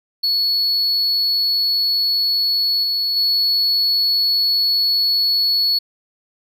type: tone with level steps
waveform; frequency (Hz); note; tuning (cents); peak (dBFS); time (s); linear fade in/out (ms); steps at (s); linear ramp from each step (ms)
triangle; 4395; C#8; -16; -14 / -16 / -13; 0.23-5.79; 10; 2.83 / 3.16; 10
effects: none